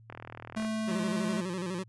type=click train; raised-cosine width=0.5 ms; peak=-26 dBFS; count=23; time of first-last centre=0.1-0.649 s; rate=40.1 Hz
type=tone with pitch glide; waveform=square; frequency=218.8 to 214 Hz; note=A3 to A3; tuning=-9 to -48 cents; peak=-31 dBFS; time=0.56-1.41 s; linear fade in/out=10 ms; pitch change=-39 cents; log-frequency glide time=0.9-0.97 s
type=tone with vibrato; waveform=25% pulse; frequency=181.1 Hz; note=F#3; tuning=37 cents flat; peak=-29 dBFS; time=0.87-1.84 s; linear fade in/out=20 ms; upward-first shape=square; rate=12 Hz; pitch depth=78 cents each way
effects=added 112 Hz sine -53 dBFS peak until 1.88 s + resampled to 24000 Hz